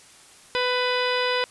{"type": "harmonic tone with a mistuned harmonic", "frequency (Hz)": 498.1, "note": "B4", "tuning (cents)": 15, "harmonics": [1, 2, 3, 4, 5, 6, 7, 8, 10], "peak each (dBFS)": [-25, -28, -30, -31, -32, -33, -33, -34, -35], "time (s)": [0.55, 1.44], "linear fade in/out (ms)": 0, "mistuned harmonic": 10, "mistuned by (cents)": -22, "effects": ["white hiss -50 dBFS RMS until 1.5 s", "resampled to 24000 Hz"]}